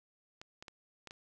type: clicks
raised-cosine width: 0.2 ms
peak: -30 dBFS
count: 5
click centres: 0.415 / 0.625 / 0.682 / 1.073 / 1.109 s
effects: none